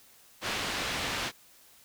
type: low-pass noise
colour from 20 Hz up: white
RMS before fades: -33 dBFS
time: 0.41-1.32 s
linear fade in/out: 50 ms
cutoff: 3600 Hz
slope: 12 dB/octave
effects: white hiss -58 dBFS RMS until 1.84 s